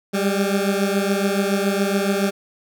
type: beating tone pair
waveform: 20% pulse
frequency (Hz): 196 / 203.1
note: G3 / G#3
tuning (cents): 0 / -38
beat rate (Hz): 7.1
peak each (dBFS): -15 / -18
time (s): 0.13-2.31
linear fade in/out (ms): 20
effects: none